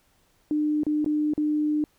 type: tone with dropouts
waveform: sine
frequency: 301.2 Hz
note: D4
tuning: 44 cents sharp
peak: -21 dBFS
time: 0.51-1.84 s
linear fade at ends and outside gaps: 1 ms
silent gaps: 0.834-0.866 / 1.045-1.061 / 1.336-1.378 s
effects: pink hiss -65 dBFS RMS until 1.98 s